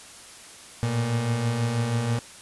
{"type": "beating tone pair", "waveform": "35% pulse", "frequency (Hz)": [112.1, 118.3], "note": ["A2", "A#2"], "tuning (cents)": [33, 26], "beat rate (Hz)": 6.2, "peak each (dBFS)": [-30, -22], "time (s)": [0.83, 2.19], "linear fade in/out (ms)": 0, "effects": ["white hiss -45 dBFS RMS until 2.41 s", "resampled to 24000 Hz"]}